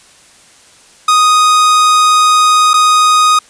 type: tone with dropouts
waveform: 45% pulse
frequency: 1244.5 Hz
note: D#6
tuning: in tune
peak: -6 dBFS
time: 1.08-3.39 s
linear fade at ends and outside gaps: 5 ms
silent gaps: 2.734-2.739 s
effects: white hiss -43 dBFS RMS until 3.49 s + resampled to 22050 Hz